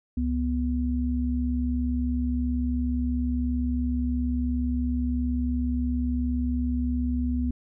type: tone pair together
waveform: sine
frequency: 69.1 / 246.2 Hz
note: C#2 / B3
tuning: -5 / -5 cents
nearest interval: octave + minor seventh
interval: 2200 cents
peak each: -26 dBFS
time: 0.17-7.51 s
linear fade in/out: 5 ms
effects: none